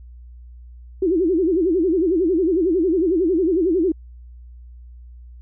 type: tone with vibrato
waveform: sine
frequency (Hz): 349.2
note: F4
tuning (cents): 0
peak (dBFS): -15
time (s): 1.02-3.92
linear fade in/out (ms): 5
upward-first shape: sine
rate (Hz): 11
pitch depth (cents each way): 190
effects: added 60 Hz sine -38 dBFS peak until 5.41 s